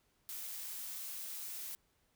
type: noise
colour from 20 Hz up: blue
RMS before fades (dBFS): -44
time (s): 0.29-1.75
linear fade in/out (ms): 0
effects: pink hiss -75 dBFS RMS until 2.15 s